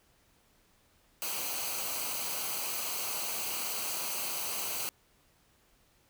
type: noise with comb filter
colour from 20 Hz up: white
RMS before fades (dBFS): -35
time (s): 1.22-4.89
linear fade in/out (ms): 0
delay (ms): 0.56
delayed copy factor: -0.6
effects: pink hiss -67 dBFS RMS until 6.09 s